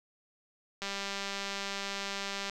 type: click train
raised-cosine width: 0.2 ms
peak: -19 dBFS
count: 333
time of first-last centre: 0.82-2.497 s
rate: 198 Hz
effects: none